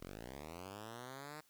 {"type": "linear sweep", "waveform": "5% pulse", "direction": "up", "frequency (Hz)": [39.96, 155.56], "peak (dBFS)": -36, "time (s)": [0, 1.41], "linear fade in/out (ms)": 10, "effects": ["white hiss -71 dBFS RMS until 1.49 s"]}